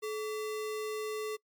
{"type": "tone with sample-and-hold", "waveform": "sine", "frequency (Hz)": 430, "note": "A4", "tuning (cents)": -40, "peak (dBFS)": -33, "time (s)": [0.02, 1.37], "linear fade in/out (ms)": 20, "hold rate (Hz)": 1575, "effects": ["noise-tail reverb RT60 0.1 s tail -23 dB re dry", "MP3 96 kbps"]}